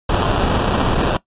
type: noise with sample-and-hold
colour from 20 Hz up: pink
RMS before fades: -17 dBFS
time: 0.09-1.17 s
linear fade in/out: 5 ms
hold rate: 2100 Hz
effects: noise-tail reverb RT60 0.1 s tail -19 dB re dry + resampled to 8000 Hz